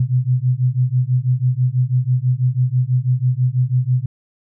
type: beating tone pair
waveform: sine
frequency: 123.47 / 129.57 Hz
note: B2 / C3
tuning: 0 / -17 cents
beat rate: 6.1 Hz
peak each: -17 dBFS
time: 0-4.06 s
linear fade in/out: 5 ms
effects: none